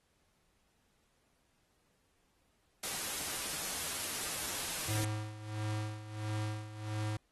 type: noise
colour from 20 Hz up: white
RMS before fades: -38 dBFS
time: 2.83-5.05 s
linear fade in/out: 5 ms
type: tone with tremolo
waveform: square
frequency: 106.9 Hz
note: A2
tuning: 49 cents flat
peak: -34 dBFS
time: 4.88-7.17 s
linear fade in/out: 5 ms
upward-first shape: sine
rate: 1.5 Hz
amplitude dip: 75%
effects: pink hiss -75 dBFS RMS until 7.31 s + AAC 32 kbps